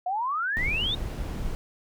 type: exponential sweep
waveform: sine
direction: up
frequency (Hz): 702 to 3729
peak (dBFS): -25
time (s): 0.06-0.95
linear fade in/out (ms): 5
type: noise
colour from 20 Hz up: brown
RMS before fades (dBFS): -31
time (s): 0.57-1.55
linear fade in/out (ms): 0
effects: none